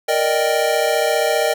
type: chord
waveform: square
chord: Eb major seventh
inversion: second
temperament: equal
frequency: 466.2 / 587.3 / 622.3 / 784 Hz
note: Bb4 / D5 / Eb5 / G5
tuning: 0 / 0 / 0 / 0 cents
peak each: -22 / -23 / -20 / -23 dBFS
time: 0.08-1.54 s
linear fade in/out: 10 ms
effects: none